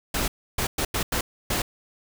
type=noise bursts at uneven times; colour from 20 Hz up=pink; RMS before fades=-25 dBFS; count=6; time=0.14-0.28 / 0.58-0.67 / 0.78-0.85 / 0.94-1.03 / 1.12-1.21 / 1.5-1.62 s; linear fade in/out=5 ms; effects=none